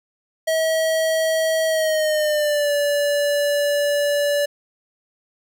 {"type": "tone with pitch glide", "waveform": "square", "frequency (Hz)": [642, 578.6], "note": ["E5", "D5"], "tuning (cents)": [-46, -26], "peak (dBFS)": -18, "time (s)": [0.47, 4.46], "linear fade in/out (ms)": 10, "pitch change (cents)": -180, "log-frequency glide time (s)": [1.67, 2.73], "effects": []}